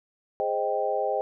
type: chord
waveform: sine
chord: Ab major seventh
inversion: none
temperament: equal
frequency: 415.3 / 523.3 / 622.3 / 784 Hz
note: Ab4 / C5 / Eb5 / G5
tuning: 0 / 0 / 0 / 0 cents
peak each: -31 / -29 / -29 / -29 dBFS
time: 0.4-1.21 s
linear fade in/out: 0 ms
effects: none